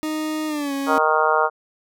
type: tone with pitch glide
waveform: 40% pulse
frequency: 310 to 276.2 Hz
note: D#4 to C#4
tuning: -6 to -6 cents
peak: -22 dBFS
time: 0.03-0.98 s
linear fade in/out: 0 ms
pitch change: -200 cents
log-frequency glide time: 0.47-0.73 s
type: harmonic tone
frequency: 155.56 Hz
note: D#3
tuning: in tune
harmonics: 3 / 4 / 5 / 6 / 7 / 8 / 9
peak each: -23 / -23 / -23 / -23 / -23 / -23 / -23 dBFS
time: 0.86-1.5 s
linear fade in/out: 50 ms
effects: none

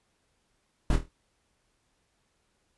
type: noise with echo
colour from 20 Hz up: brown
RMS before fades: -23 dBFS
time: 0.9-0.96 s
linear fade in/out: 2 ms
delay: 25 ms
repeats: 5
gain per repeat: -7 dB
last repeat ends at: 1.085 s
effects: pink hiss -73 dBFS RMS until 2.77 s + resampled to 24000 Hz

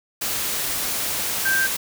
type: tone in noise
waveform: sine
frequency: 1573 Hz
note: G6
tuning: 6 cents sharp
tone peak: -18 dBFS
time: 1.45-1.67 s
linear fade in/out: 10 ms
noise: white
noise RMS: -25 dBFS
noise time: 0.21-1.77 s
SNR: +4 dB
effects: none

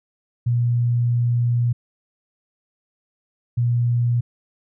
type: tone bursts at uneven times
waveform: sine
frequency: 120 Hz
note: B2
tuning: 49 cents flat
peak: -16 dBFS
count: 2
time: 0.46-1.73 / 3.57-4.21 s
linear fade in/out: 10 ms
effects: none

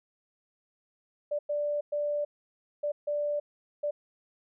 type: tone bursts at uneven times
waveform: sine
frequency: 587.3 Hz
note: D5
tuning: in tune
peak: -27 dBFS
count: 6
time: 1.31-1.39 / 1.49-1.81 / 1.92-2.25 / 2.83-2.92 / 3.07-3.4 / 3.83-3.91 s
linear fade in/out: 10 ms
effects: none

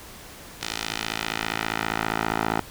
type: tone with band-pass filter sweep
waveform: 10% pulse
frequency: 55 Hz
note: A1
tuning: in tune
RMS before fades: -28 dBFS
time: 0.61-2.6 s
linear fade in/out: 5 ms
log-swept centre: 4600 to 990 Hz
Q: 0.86
effects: pink hiss -43 dBFS RMS until 2.7 s

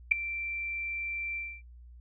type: tone with ADSR envelope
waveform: sine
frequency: 2349 Hz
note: D7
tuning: in tune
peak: -14 dBFS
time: 0.11-1.62 s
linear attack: 10 ms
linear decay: 3 ms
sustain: -19 dB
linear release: 260 ms
effects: noise-tail reverb RT60 0.1 s tail -23 dB re dry + added 60 Hz sine -48 dBFS peak until 2 s

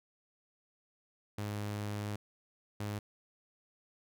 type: tone bursts at uneven times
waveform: sawtooth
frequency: 103.83 Hz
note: G#2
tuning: in tune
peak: -32 dBFS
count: 2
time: 1.38-2.16 / 2.8-2.99 s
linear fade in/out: 5 ms
effects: none

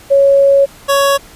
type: tone pair in turn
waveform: sine / 25% pulse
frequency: 554.4 / 557 Hz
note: C#5 / C#5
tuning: 0 / +8 cents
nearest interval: unison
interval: 8 cents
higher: second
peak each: -5 dBFS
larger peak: neither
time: 0.1-0.66 / 0.88-1.18 s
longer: first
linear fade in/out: 20 ms
effects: pink hiss -39 dBFS RMS until 1.35 s + resampled to 32000 Hz

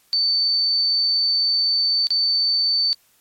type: tone with dropouts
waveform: sine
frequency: 4542 Hz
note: C#8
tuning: 41 cents sharp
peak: -16 dBFS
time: 0.13-2.93 s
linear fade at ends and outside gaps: 0 ms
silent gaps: 2.07-2.105 s
effects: white hiss -59 dBFS RMS until 3.2 s + MP3 64 kbps

